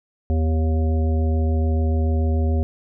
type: harmonic tone with a mistuned harmonic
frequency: 78.8 Hz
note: D#2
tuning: 23 cents sharp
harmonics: 1 / 3 / 5 / 7 / 9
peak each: -17 / -27 / -31 / -34 / -36 dBFS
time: 0.3-2.63 s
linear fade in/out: 0 ms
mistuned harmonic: 3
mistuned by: +50 cents
effects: none